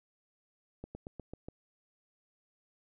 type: slowing click train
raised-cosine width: 2 ms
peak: -29 dBFS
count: 6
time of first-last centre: 0.84-1.485 s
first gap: 110 ms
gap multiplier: 1.08
effects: none